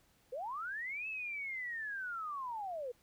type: linear two-way sweep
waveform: sine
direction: up then down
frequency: 466.2 to 2637 to 466.2 Hz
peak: -38 dBFS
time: 0.32-2.92 s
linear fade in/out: 10 ms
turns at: 1.08 s
effects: pink hiss -70 dBFS RMS until 3.02 s